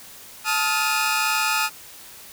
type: tone cluster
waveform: sawtooth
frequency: 873 / 1268 / 1403 / 2474 Hz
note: A5 / D#6 / F6 / D#7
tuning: -14 / +32 / +8 / -10 cents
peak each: -22 dBFS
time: 0.44-1.7 s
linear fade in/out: 50 ms
effects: white hiss -43 dBFS RMS until 2.32 s